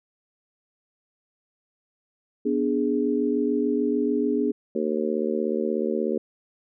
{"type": "chord", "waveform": "sine", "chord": "G# diminished", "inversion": "first", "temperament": "equal", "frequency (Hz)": [246.9, 293.7, 415.3], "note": ["B3", "D4", "G#4"], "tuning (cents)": [0, 0, 0], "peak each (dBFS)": [-25, -25, -25], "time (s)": [2.45, 4.52], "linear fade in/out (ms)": 10}
{"type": "harmonic tone", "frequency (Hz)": 76.6, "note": "D#2", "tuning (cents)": -27, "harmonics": [3, 4, 5, 6, 7], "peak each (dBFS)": [-28, -31, -27, -29, -32], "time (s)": [4.75, 6.18], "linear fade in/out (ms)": 5}
{"effects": []}